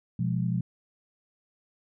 sine chord, F diminished, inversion second, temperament equal, 123.47 / 174.61 / 207.7 Hz, Cb3 / F3 / Ab3, 0 / 0 / 0 cents, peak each -28 / -28 / -34 dBFS, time 0.19-0.61 s, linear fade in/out 5 ms, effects none

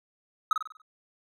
triangle tone with echo, 1273 Hz, D#6, 39 cents sharp, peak -17 dBFS, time 0.51-0.53 s, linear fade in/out 2 ms, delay 48 ms, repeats 6, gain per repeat -6 dB, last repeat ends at 0.818 s, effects none

